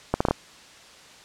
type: accelerating click train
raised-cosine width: 1 ms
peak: -6 dBFS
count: 5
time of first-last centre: 0.14-0.31 s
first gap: 65 ms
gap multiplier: 0.72
effects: white hiss -48 dBFS RMS until 1.24 s + low-pass 6000 Hz 12 dB/octave